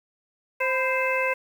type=harmonic tone with a mistuned harmonic; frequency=523.3 Hz; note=C5; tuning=in tune; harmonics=1 / 2 / 3 / 4 / 5; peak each=-26 / -29 / -31 / -28 / -28 dBFS; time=0.6-1.34 s; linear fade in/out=10 ms; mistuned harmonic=2; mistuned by=-67 cents; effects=8-bit